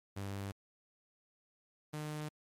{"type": "tone pair in turn", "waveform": "sawtooth", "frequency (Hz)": [99, 151.65], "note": ["G2", "D#3"], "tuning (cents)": [18, -44], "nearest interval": "perfect fifth", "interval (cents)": 738, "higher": "second", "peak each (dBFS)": [-35, -35], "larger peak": "neither", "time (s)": [[0.16, 0.52], [1.93, 2.29]], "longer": "neither", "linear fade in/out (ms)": 10, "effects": ["MP3 64 kbps"]}